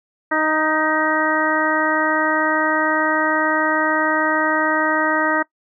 harmonic tone with a mistuned harmonic, 311.1 Hz, D#4, in tune, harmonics 1 / 2 / 3 / 4 / 5 / 6, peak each -23 / -23 / -23 / -23 / -23 / -23 dBFS, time 0.31-5.43 s, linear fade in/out 10 ms, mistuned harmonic 6, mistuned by +23 cents, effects noise-tail reverb RT60 0.1 s tail -22 dB re dry

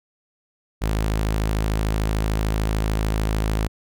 sawtooth tone, 53.4 Hz, G#1, 49 cents sharp, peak -16 dBFS, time 0.81-3.68 s, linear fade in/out 20 ms, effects none

